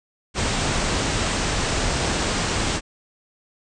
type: low-pass noise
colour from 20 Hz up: pink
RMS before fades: -23 dBFS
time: 0.34-2.81 s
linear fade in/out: 50 ms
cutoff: 8700 Hz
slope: 96 dB/octave
effects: none